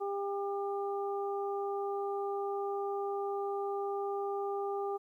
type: harmonic tone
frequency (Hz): 399.7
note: G4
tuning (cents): +34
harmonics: 1 / 2 / 3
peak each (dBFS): -34 / -38 / -43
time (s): 0-4.98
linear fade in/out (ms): 20
effects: 12-bit